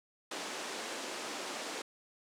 pink band-pass noise, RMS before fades -41 dBFS, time 0.31-1.82 s, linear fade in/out 5 ms, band 280 to 8400 Hz, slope 24 dB/octave, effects none

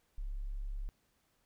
sine tone, 34.65 Hz, C#1, in tune, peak -36 dBFS, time 0.18-0.89 s, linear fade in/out 0 ms, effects pink hiss -75 dBFS RMS until 1.45 s

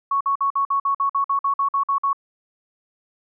sine tone bursts, 1108.7 Hz, C#6, in tune, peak -17 dBFS, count 14, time 0.11-2.131 s, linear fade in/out 5 ms, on 97 ms, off 51 ms, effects none

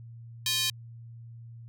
square tone with high-pass filter, 350.2 Hz, F4, 5 cents sharp, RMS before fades -28 dBFS, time 0.46-0.7 s, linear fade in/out 2 ms, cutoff 3600 Hz, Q 1.9, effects added 116 Hz sine -43 dBFS peak until 1.68 s

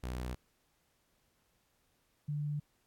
sawtooth / sine tone pair in turn, 62 / 147.46 Hz, B1 / D3, +7 / +7 cents, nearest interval octave + minor third, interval 1500 cents, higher second, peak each -33 / -33 dBFS, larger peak neither, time 0.03-0.35 / 2.28-2.6 s, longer neither, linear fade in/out 10 ms, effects pink hiss -75 dBFS RMS until 2.86 s + AAC 64 kbps

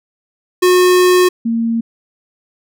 square / sine tone pair in turn, 362.8 / 229.5 Hz, F#4 / A#3, -34 / -27 cents, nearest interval minor sixth, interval 793 cents, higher first, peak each -8 / -13 dBFS, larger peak first, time 0.62-1.29 / 1.45-1.81 s, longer first, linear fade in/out 10 ms, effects none

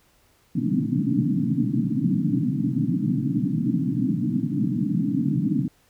white band-pass noise, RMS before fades -23 dBFS, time 0.55-5.68 s, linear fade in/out 5 ms, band 120 to 300 Hz, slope 96 dB/octave, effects pink hiss -61 dBFS RMS until 5.89 s

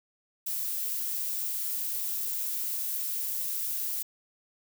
violet noise, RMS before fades -32 dBFS, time 0.46-4.03 s, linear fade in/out 10 ms, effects none

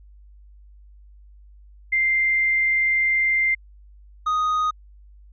sine / triangle tone pair in turn, 2093 / 1245.2 Hz, C7 / D#6, 0 / +1 cents, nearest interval major sixth, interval 899 cents, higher first, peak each -17 dBFS, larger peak neither, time 1.92-3.55 / 4.26-4.71 s, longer first, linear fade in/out 10 ms, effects added 50 Hz sine -45 dBFS peak until 5.32 s + resampled to 16000 Hz

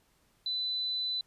sine tone, 4000 Hz, B7, 21 cents sharp, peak -30 dBFS, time 0.46-1.21 s, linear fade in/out 2 ms, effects pink hiss -69 dBFS RMS until 1.26 s + resampled to 32000 Hz

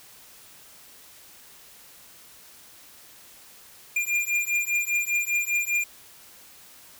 square beating tone pair, 2400 / 2405 Hz, D7 / D7, +37 / +41 cents, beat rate 5 Hz, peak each -27 dBFS, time 3.96-5.84 s, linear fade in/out 5 ms, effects white hiss -50 dBFS RMS until 6.99 s

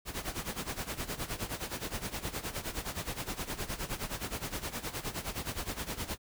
pink noise with tremolo, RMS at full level -35 dBFS, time 0.05-6.18 s, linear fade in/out 50 ms, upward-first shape sine, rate 9.6 Hz, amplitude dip 80%, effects none

